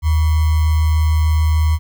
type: tone with sample-and-hold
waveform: sine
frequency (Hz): 78.4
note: D#2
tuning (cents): +14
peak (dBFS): -11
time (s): 0.02-1.79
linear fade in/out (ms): 50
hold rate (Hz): 1050
effects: none